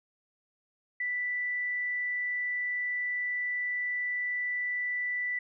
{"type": "tone", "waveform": "sine", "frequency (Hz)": 1975.5, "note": "B6", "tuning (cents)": 0, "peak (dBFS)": -29, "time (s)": [1, 5.39], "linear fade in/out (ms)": 5, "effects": []}